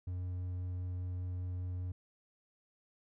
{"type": "tone with hard clipping", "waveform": "triangle", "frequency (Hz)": 90.5, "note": "F#2", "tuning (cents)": -38, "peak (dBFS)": -37, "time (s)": [0.07, 1.92], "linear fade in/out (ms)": 5, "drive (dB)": 6, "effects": []}